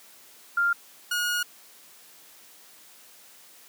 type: tone pair in turn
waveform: sine / sawtooth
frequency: 1396.9 / 1441.2 Hz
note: F6 / F#6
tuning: 0 / -46 cents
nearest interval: minor second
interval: 54 cents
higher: second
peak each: -20 / -21 dBFS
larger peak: first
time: 0.57-0.73 / 1.11-1.43 s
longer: second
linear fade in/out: 5 ms
effects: white hiss -52 dBFS RMS until 3.68 s + high-pass 200 Hz 12 dB/octave